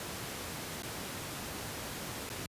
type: noise with dropouts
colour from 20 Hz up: pink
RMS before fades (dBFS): -40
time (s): 0-2.46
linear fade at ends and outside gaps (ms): 1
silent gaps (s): 0.822-0.832 / 2.292-2.3
effects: high-pass 80 Hz 12 dB/octave + resampled to 32000 Hz